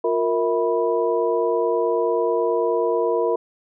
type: tone cluster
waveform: sine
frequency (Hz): 355.3 / 464.6 / 649 / 983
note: F4 / A#4 / E5 / B5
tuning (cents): +30 / -6 / -27 / -8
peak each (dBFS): -24 / -20 / -26 / -27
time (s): 0.04-3.36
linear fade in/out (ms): 5
effects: none